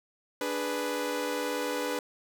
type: chord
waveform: sawtooth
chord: G# diminished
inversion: second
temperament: equal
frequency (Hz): 293.7 / 415.3 / 493.9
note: D4 / G#4 / B4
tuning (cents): 0 / 0 / 0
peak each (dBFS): -31 / -33 / -28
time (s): 0.41-1.99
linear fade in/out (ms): 2
effects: none